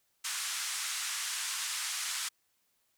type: band-pass noise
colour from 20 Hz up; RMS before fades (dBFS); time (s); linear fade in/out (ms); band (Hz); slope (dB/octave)
white; -36; 0.24-2.29; 10; 1100 to 9400; 24
effects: white hiss -75 dBFS RMS until 2.97 s